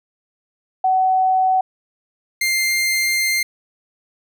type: tone pair in turn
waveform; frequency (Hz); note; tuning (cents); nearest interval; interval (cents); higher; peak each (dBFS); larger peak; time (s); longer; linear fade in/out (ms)
sine / sawtooth; 752 / 2101; F#5 / C7; +28 / +7; octave + tritone; 1779; second; -13; neither; 0.84-1.61 / 2.41-3.43; second; 5
effects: none